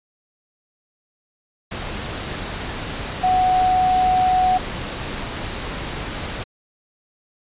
sine tone in noise, 740 Hz, F#5, in tune, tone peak -14 dBFS, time 3.23-4.58 s, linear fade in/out 10 ms, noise pink, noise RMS -28 dBFS, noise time 1.71-6.44 s, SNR +11 dB, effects resampled to 8000 Hz

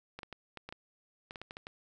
clicks, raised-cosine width 0.3 ms, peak -27 dBFS, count 12, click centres 0.19 / 0.232 / 0.327 / 0.573 / 0.69 / 0.725 / 1.309 / 1.358 / 1.416 / 1.509 / 1.569 / 1.669 s, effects none

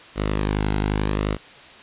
sawtooth tone with flanger, 51.4 Hz, G#1, 17 cents flat, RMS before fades -23 dBFS, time 0.15-1.38 s, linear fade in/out 50 ms, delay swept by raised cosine 1.2 to 1.71 ms, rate 0.82 Hz, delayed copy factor -0.55, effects white hiss -44 dBFS RMS until 1.82 s + resampled to 8000 Hz

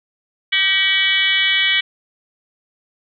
sine tone with frequency modulation, 2637 Hz, E7, in tune, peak -13 dBFS, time 0.52-1.81 s, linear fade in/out 10 ms, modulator 360 Hz, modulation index 2.4, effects none

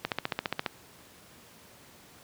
click train, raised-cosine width 0.3 ms, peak -12 dBFS, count 10, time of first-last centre 0.05-0.662 s, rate 14.7 Hz, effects pink hiss -54 dBFS RMS until 2.23 s + high-pass 100 Hz 12 dB/octave

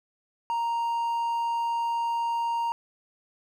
triangle tone, 932 Hz, A#5, 1 cent flat, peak -23 dBFS, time 0.5-2.72 s, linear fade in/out 0 ms, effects none

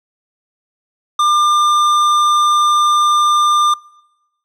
triangle tone with tanh clipping, 1198 Hz, D6, 34 cents sharp, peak -12 dBFS, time 1.19-3.74 s, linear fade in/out 5 ms, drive 17 dB, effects noise-tail reverb RT60 1.0 s tail -24 dB re dry

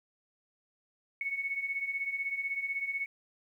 sine beating tone pair, 2200 / 2216 Hz, C#7 / C#7, -14 / -1 cents, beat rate 16 Hz, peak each -38 / -33 dBFS, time 1.21-3.06 s, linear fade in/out 2 ms, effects 11-bit

